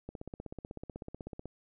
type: click train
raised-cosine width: 2 ms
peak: -28 dBFS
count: 23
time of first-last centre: 0.09-1.456 s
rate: 16.1 Hz
effects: none